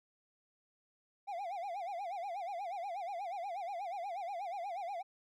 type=tone with vibrato; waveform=triangle; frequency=743 Hz; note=F#5; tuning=7 cents sharp; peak=-36 dBFS; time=1.27-5.03 s; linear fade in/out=20 ms; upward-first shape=sine; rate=8.3 Hz; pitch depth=180 cents each way; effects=none